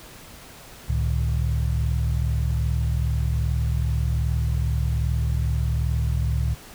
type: tone cluster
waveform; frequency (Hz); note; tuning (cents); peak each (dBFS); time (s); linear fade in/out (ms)
sine; 68.4 / 110.9 / 149.6; C#2 / A2 / D3; -23 / +14 / +32; -22 / -25 / -29; 0.88-6.55; 20
effects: pink hiss -44 dBFS RMS until 6.74 s